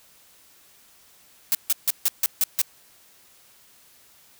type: noise bursts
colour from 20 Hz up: blue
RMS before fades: -20 dBFS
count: 7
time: 1.52-2.616 s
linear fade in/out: 0 ms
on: 28 ms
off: 150 ms
effects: white hiss -55 dBFS RMS until 4.39 s